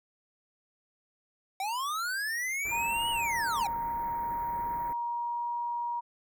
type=linear two-way sweep; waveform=square; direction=up then down; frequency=750 to 2961 to 750 Hz; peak=-31 dBFS; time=1.6-3.67 s; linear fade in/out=2 ms; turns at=3.1 s
type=band-stop noise; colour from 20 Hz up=pink; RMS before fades=-45 dBFS; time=2.65-4.93 s; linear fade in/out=2 ms; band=2200 to 12000 Hz; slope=96 dB/octave
type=tone with pitch glide; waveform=sine; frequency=932.3 to 951.3 Hz; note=A#5 to A#5; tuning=0 to +35 cents; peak=-30 dBFS; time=2.71-6.01 s; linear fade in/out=20 ms; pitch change=+35 cents; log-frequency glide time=3.67-5.46 s
effects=none